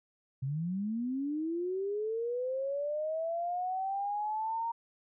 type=linear sweep; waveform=sine; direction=up; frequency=127.5 to 932.3 Hz; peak=-31 dBFS; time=0.42-4.72 s; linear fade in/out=10 ms; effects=none